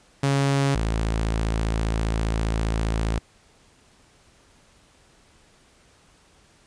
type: tone pair in turn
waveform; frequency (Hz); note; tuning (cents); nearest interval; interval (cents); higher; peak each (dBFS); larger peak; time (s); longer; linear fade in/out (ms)
sawtooth; 138.59 / 55; C#3 / A1; 0 / 0; octave + major third; 1600; first; -15 / -18; first; 0.23-0.75 / 0.75-3.19; second; 5
effects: pink hiss -57 dBFS RMS until 6.66 s + resampled to 22050 Hz